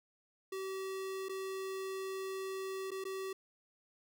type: tone with dropouts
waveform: square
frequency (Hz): 383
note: G4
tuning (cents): -40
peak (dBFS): -39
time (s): 0.52-3.33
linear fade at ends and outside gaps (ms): 5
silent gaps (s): 1.286-1.293 / 2.907-2.915 / 3.041-3.051
effects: none